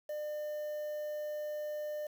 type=tone with quantisation; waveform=triangle; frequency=600 Hz; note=D5; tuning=37 cents sharp; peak=-34 dBFS; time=0.09-2.07 s; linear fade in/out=5 ms; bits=9; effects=none